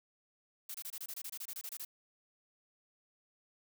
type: noise bursts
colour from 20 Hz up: blue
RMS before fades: -43 dBFS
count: 15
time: 0.69-1.85 s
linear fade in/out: 5 ms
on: 54 ms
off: 25 ms
effects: none